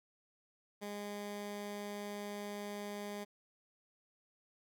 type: tone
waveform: 15% pulse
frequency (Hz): 205.1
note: G#3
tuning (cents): -21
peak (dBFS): -35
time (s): 0.81-3.25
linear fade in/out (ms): 20
effects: none